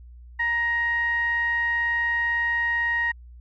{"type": "tone with low-pass filter", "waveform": "sawtooth", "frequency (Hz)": 939, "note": "A#5", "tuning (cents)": 12, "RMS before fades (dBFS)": -24, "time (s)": [0.39, 3.12], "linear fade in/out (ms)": 10, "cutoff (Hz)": 1900, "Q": 8.5, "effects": ["added 60 Hz sine -42 dBFS peak until 3.4 s"]}